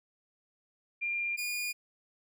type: tone pair in turn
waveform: sine / sawtooth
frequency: 2395 / 2434 Hz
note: D7 / D#7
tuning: +33 / -39 cents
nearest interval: unison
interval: 28 cents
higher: second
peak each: -30 / -29 dBFS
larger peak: second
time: 1.01-1.37 / 1.37-1.73 s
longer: neither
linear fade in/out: 20 ms
effects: none